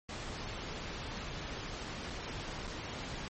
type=noise with dropouts; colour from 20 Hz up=pink; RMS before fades=-41 dBFS; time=0.09-3.28 s; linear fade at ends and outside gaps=1 ms; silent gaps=2.1-2.104 / 2.671-2.676 s; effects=low-pass 6000 Hz 12 dB/octave + MP3 32 kbps